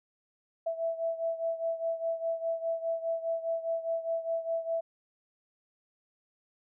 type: beating tone pair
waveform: sine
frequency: 659.3 / 664.2 Hz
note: E5 / E5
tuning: 0 / +13 cents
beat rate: 4.9 Hz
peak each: -31 / -35 dBFS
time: 0.66-4.81 s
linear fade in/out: 10 ms
effects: none